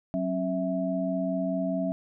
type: tone cluster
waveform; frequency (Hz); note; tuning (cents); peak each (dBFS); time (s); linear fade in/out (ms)
sine; 185.4 / 270.2 / 654; F#3 / C#4 / E5; +4 / -44 / -14; -30; 0.14-1.92; 0
effects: none